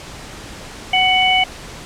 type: harmonic tone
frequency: 745 Hz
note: F#5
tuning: 12 cents sharp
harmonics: 1 / 3 / 4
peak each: -16 / -16 / -16 dBFS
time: 0.93-1.44 s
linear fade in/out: 5 ms
effects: pink hiss -34 dBFS RMS until 1.85 s + low-pass 8000 Hz 12 dB/octave